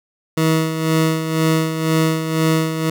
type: tone with tremolo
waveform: 20% pulse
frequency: 160 Hz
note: D#3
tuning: 49 cents sharp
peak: -8 dBFS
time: 0.37-2.9 s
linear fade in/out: 5 ms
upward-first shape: sine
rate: 2 Hz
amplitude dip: 60%
effects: none